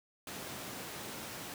pink high-pass noise, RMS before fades -44 dBFS, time 0.27-1.54 s, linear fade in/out 2 ms, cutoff 140 Hz, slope 12 dB/octave, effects none

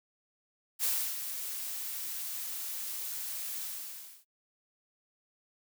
blue noise with ADSR envelope, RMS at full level -29 dBFS, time 0.79-4.25 s, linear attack 48 ms, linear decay 310 ms, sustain -9 dB, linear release 630 ms, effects noise-tail reverb RT60 0.1 s tail -26 dB re dry

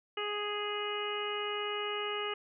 harmonic tone, 415.3 Hz, G#4, in tune, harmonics 1 / 2 / 3 / 4 / 5 / 6 / 7, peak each -37 / -44 / -39 / -46 / -43 / -45 / -39 dBFS, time 0.17-2.34 s, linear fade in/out 5 ms, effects none

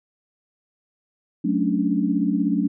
sine chord, D major seventh, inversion first, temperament equal with one note detuned, 185 / 217.9 / 277.2 / 293.7 Hz, F#3 / A3 / C#4 / D4, 0 / -17 / 0 / 0 cents, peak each -24 dBFS, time 1.44-2.68 s, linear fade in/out 10 ms, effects none

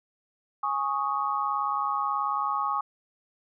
sine chord, Ab suspended fourth, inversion none, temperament just, 830.6 / 1107.5 / 1245.9 Hz, Ab5 / Db6 / Eb6, 0 / -2 / +2 cents, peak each -31 / -28 / -30 dBFS, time 0.63-2.81 s, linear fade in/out 5 ms, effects none

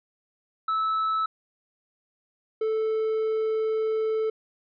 triangle tone pair in turn, 1306 / 439.1 Hz, E6 / A4, -17 / -4 cents, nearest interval octave + perfect fifth, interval 1887 cents, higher first, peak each -21 dBFS, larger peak neither, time 0.68-1.26 / 2.61-4.3 s, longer second, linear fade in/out 5 ms, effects resampled to 11025 Hz

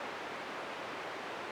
pink band-pass noise, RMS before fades -42 dBFS, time 0-1.51 s, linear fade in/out 2 ms, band 400 to 2300 Hz, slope 12 dB/octave, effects none

